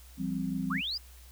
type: chord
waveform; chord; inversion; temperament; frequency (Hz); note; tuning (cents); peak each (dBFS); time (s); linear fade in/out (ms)
sine; F suspended second; none; equal with one note detuned; 170.53 / 196 / 261.6; F3 / G3 / C4; -41 / 0 / 0; -35 / -34 / -34; 0.17-0.82; 50
type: linear sweep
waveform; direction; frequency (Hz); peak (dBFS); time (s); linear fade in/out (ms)
sine; up; 987 to 5090; -31; 0.7-0.98; 10
effects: added 62 Hz sine -50 dBFS peak until 1.31 s + white hiss -57 dBFS RMS until 1.31 s